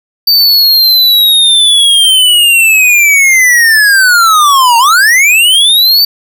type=linear two-way sweep; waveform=square; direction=down then up; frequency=4623 to 909 to 4623 Hz; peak=-4 dBFS; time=0.27-6.05 s; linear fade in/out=5 ms; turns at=4.78 s; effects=none